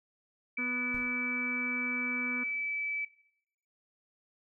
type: tone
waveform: sine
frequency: 2305 Hz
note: D7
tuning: 33 cents flat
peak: -32 dBFS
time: 0.57-3.05 s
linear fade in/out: 5 ms
type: harmonic tone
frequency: 246.8 Hz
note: B3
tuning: 1 cent flat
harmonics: 1 / 2 / 4 / 5 / 6 / 7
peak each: -37 / -48 / -52 / -48 / -45 / -49 dBFS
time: 0.58-2.44 s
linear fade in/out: 10 ms
type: noise with exponential decay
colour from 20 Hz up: brown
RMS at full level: -44 dBFS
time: 0.94-1.25 s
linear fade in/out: 2 ms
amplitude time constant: 66 ms
effects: noise-tail reverb RT60 0.7 s tail -17 dB re dry